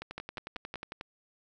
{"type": "two click trains", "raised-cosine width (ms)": 0.3, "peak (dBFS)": [-23, -22], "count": [12, 4], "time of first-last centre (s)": [[0.02, 1.011], [0.18, 0.757]], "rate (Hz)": [11.1, 5.2], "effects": []}